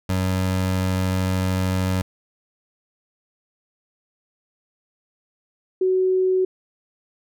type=tone pair in turn; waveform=25% pulse / sine; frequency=93.3 / 373.2 Hz; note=F#2 / F#4; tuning=+15 / +15 cents; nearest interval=2 octaves; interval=2400 cents; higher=second; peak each=-16 / -16 dBFS; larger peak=neither; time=0.09-2.02 / 5.81-6.45 s; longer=first; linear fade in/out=5 ms; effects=none